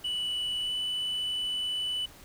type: tone with pitch glide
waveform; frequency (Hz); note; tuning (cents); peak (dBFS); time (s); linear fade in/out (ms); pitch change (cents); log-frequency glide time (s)
sine; 2960 to 2984; F#7 to F#7; 0 to +14; -26; 0.04-2.06; 10; +14; 0.61-0.72
effects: tanh soft clip ceiling -28 dBFS + pink hiss -52 dBFS RMS until 2.24 s